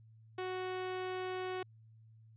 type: tone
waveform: sawtooth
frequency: 370 Hz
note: F#4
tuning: in tune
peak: -33 dBFS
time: 0.38-1.63 s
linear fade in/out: 5 ms
effects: added 111 Hz sine -57 dBFS peak until 2.36 s + resampled to 8000 Hz